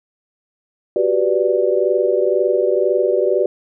sine chord, G major seventh, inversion third, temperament equal, 370 / 392 / 493.9 / 587.3 Hz, F#4 / G4 / B4 / D5, 0 / 0 / 0 / 0 cents, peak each -19 dBFS, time 0.96-3.46 s, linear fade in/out 2 ms, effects none

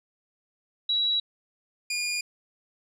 sine / 20% pulse tone pair in turn, 3896 / 2427 Hz, B7 / D#7, -24 / -44 cents, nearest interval minor sixth, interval 820 cents, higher first, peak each -22 dBFS, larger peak neither, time 0.89-1.2 / 1.9-2.21 s, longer neither, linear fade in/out 5 ms, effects resampled to 32000 Hz

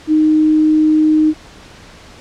sine tone, 309.6 Hz, D#4, 9 cents flat, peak -8 dBFS, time 0.07-1.34 s, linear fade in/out 50 ms, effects pink hiss -39 dBFS RMS until 2.2 s + low-pass 6000 Hz 12 dB/octave

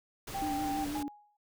pink noise, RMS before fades -42 dBFS, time 0.27-1.03 s, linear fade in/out 5 ms
sine tone, 786 Hz, G5, 4 cents sharp, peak -33 dBFS, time 0.34-0.85 s, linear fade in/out 10 ms
sine tone with vibrato, 295.2 Hz, D4, 9 cents sharp, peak -34 dBFS, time 0.42-1.08 s, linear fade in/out 0 ms, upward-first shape sine, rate 6 Hz, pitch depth 45 cents each way
sine tone with exponential decay, 830.6 Hz, G#5, in tune, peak -34 dBFS, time 0.95-1.37 s, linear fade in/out 5 ms, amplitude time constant 91 ms
effects none

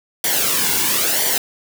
white noise with flanger, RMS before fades -18 dBFS, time 0.24-1.38 s, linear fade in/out 2 ms, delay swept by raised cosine 0.76 to 1.64 ms, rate 1 Hz, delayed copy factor -0.65, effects none

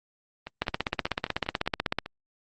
two click trains, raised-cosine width 0.3 ms, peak -9 / -20 dBFS, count 23 / 9, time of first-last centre 0.62-1.986 / 0.47-2.06 s, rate 16.1 / 5.03 Hz, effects Opus 24 kbps

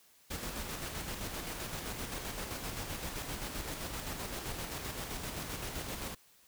pink noise with tremolo, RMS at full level -39 dBFS, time 0.3-6.15 s, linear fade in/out 10 ms, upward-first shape square, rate 7.7 Hz, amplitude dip 35%, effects white hiss -64 dBFS RMS until 6.47 s

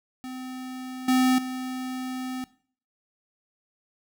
square tone with level steps, 256.6 Hz, C4, 34 cents flat, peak -35 / -19 / -31 dBFS, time 0.24-2.44 s, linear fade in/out 0 ms, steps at 1.08 / 1.38 s, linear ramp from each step 5 ms, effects noise-tail reverb RT60 0.5 s tail -19 dB re dry

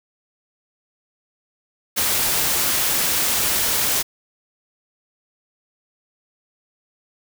white noise, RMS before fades -20 dBFS, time 1.96-4.03 s, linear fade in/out 20 ms, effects none

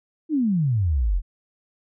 sine exponential sweep, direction down, 329.6 to 38.89 Hz, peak -18 dBFS, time 0.29-1.22 s, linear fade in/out 50 ms, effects none

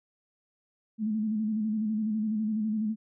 sine tone with vibrato, 216 Hz, A3, 32 cents flat, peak -26 dBFS, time 0.98-2.96 s, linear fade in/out 50 ms, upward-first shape square, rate 12 Hz, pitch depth 44 cents each way, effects none

